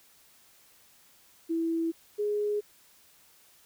sine tone pair in turn, 329.6 / 416.1 Hz, E4 / G#4, 0 / +3 cents, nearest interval major third, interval 403 cents, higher second, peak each -26 dBFS, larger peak neither, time 1.49-1.92 / 2.18-2.61 s, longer neither, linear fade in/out 20 ms, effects white hiss -60 dBFS RMS until 3.65 s

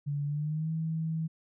sine tone with pitch glide, 144.1 to 160.82 Hz, D3 to E3, -33 to -42 cents, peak -29 dBFS, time 0.06-1.28 s, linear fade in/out 20 ms, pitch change +191 cents, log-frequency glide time 0.25-0.71 s, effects none

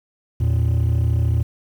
triangle tone pair together, 81.3 / 114.69 Hz, E2 / A#2, -23 / -28 cents, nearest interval tritone, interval 595 cents, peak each -15 dBFS, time 0.4-1.43 s, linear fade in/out 10 ms, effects tanh soft clip ceiling -11 dBFS + 8-bit

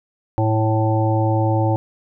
harmonic tone, 110 Hz, A2, in tune, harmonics 1 / 3 / 5 / 7 / 8, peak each -17 / -22 / -24 / -25 / -26 dBFS, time 0.38-1.76 s, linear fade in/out 0 ms, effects none

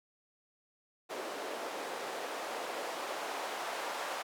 white noise with band-pass filter sweep, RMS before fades -39 dBFS, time 1.09-4.23 s, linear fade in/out 20 ms, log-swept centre 460 to 750 Hz, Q 1.1, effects high-pass 300 Hz 12 dB/octave

